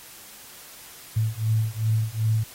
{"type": "beating tone pair", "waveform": "sine", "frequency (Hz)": [109.2, 111.8], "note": ["A2", "A2"], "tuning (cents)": [-13, 28], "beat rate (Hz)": 2.6, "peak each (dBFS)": -24, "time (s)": [1.16, 2.44], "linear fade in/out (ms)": 10, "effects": ["white hiss -45 dBFS RMS until 2.54 s", "AAC 48 kbps"]}